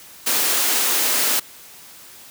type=high-pass noise; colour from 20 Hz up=white; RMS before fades=-19 dBFS; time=0.26-1.4 s; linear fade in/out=10 ms; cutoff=220 Hz; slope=48 dB/octave; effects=white hiss -43 dBFS RMS until 2.3 s + high-pass 60 Hz 12 dB/octave